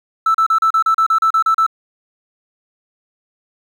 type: tone bursts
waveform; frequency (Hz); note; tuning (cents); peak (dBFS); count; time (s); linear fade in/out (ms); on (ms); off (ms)
triangle; 1319; E6; +1; -7; 12; 0.26-1.665; 5; 85; 35
effects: tanh soft clip ceiling -7 dBFS + 8-bit